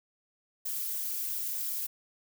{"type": "noise with flanger", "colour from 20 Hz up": "violet", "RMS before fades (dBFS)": -34, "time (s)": [0.65, 1.87], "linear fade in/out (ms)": 10, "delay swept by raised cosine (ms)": [0.57, 5.17], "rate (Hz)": 2.9, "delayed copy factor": 0.55, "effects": []}